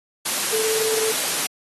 sine tone in noise, 440 Hz, A4, in tune, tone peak -23 dBFS, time 0.52-1.12 s, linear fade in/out 10 ms, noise white, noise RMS -23 dBFS, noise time 0.25-1.47 s, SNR -3 dB, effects high-pass 200 Hz 12 dB/octave + AAC 32 kbps

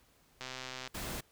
click train, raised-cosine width 0.2 ms, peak -24 dBFS, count 61, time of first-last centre 0.41-0.875 s, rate 129 Hz
pink noise, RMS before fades -40 dBFS, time 0.94-1.21 s, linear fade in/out 10 ms
effects pink hiss -67 dBFS RMS until 1.31 s

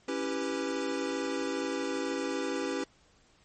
square chord, C# half-diminished seventh, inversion none, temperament equal, 277.2 / 329.6 / 392 / 493.9 Hz, C#4 / E4 / G4 / B4, 0 / 0 / 0 / 0 cents, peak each -36 / -38 / -37 / -37 dBFS, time 0.08-2.84 s, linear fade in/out 5 ms, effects pink hiss -64 dBFS RMS until 3.44 s + MP3 32 kbps

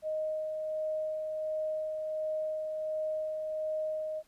sine tone with tremolo, 622.3 Hz, D#5, in tune, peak -30 dBFS, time 0.02-4.23 s, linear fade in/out 50 ms, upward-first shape sine, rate 1.4 Hz, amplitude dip 30%, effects pink hiss -67 dBFS RMS until 4.27 s + resampled to 32000 Hz

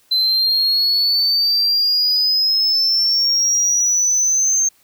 sine exponential sweep, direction up, 4050 to 6370 Hz, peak -11 dBFS, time 0.11-4.69 s, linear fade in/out 10 ms, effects tanh soft clip ceiling -12 dBFS + white hiss -56 dBFS RMS until 4.83 s

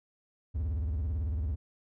triangle tone with vibrato, 76 Hz, D#2, 40 cents flat, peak -27 dBFS, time 0.54-1.56 s, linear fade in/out 20 ms, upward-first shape sine, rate 18 Hz, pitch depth 300 cents each way, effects none

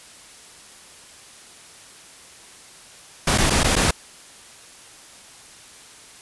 pink noise with dropouts, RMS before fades -18 dBFS, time 3.27-3.91 s, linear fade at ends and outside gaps 5 ms, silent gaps 3.378-3.382 / 3.499-3.503 / 3.634-3.642 / 3.756-3.763 s, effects white hiss -45 dBFS RMS until 6.21 s + resampled to 24000 Hz

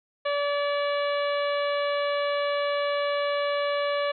harmonic tone, 575 Hz, D5, 37 cents flat, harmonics 1 / 2 / 3 / 4 / 5 / 6 / 7, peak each -25 / -31 / -35 / -37 / -39 / -41 / -42 dBFS, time 0.25-4.12 s, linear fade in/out 10 ms, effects none

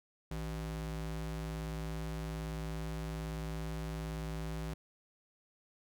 square ring-modulated tone, 110 Hz, A2, in tune, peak -35 dBFS, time 0.31-4.74 s, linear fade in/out 5 ms, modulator 50.6 Hz, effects none

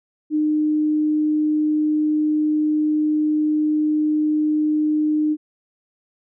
sine tone, 304.7 Hz, D#4, 36 cents flat, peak -16 dBFS, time 0.3-5.37 s, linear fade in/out 50 ms, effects none

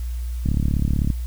click train, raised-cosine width 5 ms, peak -9 dBFS, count 24, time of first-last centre 0.46-1.102 s, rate 35.8 Hz, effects added 60 Hz sine -24 dBFS peak until 1.26 s + white hiss -48 dBFS RMS until 1.26 s

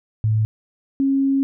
sine tone pair in turn, 109 / 272.5 Hz, A2 / C#4, -16 / -29 cents, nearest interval octave + major third, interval 1587 cents, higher second, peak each -15 dBFS, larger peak neither, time 0.24-0.45 / 1-1.43 s, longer second, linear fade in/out 0 ms, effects none

